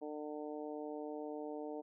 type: harmonic tone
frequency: 150.3 Hz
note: D3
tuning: 40 cents sharp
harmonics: 2 / 3 / 4 / 5 / 6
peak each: -45 / -45 / -48 / -51 / -55 dBFS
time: 0.01-1.82 s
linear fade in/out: 20 ms
effects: none